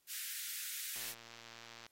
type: high-pass noise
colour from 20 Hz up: white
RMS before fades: -43 dBFS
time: 0.07-1.15 s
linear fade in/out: 50 ms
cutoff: 1500 Hz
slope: 48 dB/octave
type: click train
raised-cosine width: 0.2 ms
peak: -35 dBFS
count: 106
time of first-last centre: 0.96-1.865 s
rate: 116 Hz
effects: white hiss -75 dBFS RMS until 1.91 s + AAC 48 kbps